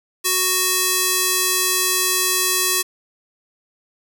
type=tone with band-pass filter; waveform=square; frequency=370 Hz; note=F#4; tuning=in tune; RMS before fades=-19 dBFS; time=0.24-2.83 s; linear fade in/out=20 ms; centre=11000 Hz; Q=0.67; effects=none